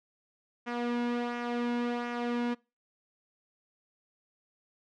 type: tone with flanger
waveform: sawtooth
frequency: 240.3 Hz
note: B3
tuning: 47 cents flat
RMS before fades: -32 dBFS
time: 0.66-2.55 s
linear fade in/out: 20 ms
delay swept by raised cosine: 0.23 to 1.63 ms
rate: 1.4 Hz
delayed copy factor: -0.5
effects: noise-tail reverb RT60 0.3 s tail -25 dB re dry + low-pass 3000 Hz 12 dB/octave